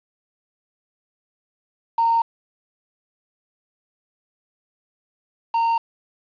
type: tone pair in turn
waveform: sine / triangle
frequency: 920 / 920 Hz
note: A#5 / A#5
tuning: -23 / -23 cents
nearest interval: unison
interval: 0 cents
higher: neither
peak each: -15 dBFS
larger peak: neither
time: 1.98-2.22 / 5.54-5.78 s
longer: neither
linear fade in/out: 5 ms
effects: resampled to 11025 Hz + 7-bit